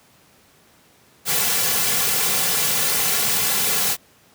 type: noise with comb filter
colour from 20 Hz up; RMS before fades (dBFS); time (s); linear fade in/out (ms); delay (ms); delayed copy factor
white; -20; 1.25-3.97; 50; 3.2; -0.75
effects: pink hiss -54 dBFS RMS until 4.34 s + high-pass 100 Hz 12 dB/octave